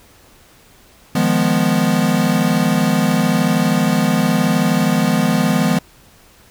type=chord; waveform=square; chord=F half-diminished seventh; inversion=third; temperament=equal; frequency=155.56 / 174.61 / 207.7 / 246.9 Hz; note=Eb3 / F3 / Ab3 / Cb4; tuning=0 / 0 / 0 / 0 cents; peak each=-22 / -19 / -19 / -19 dBFS; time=1.15-5.79 s; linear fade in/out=5 ms; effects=pink hiss -48 dBFS RMS until 6.5 s